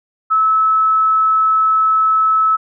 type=tone; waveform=sine; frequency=1300 Hz; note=E6; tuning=24 cents flat; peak=-10 dBFS; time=0.3-2.57 s; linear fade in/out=20 ms; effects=none